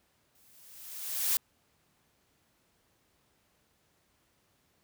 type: noise with exponential growth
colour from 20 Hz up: blue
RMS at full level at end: -26 dBFS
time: 0.35-1.37 s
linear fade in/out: 2 ms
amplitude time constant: 220 ms
effects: pink hiss -71 dBFS RMS until 4.83 s + high-pass 60 Hz 12 dB/octave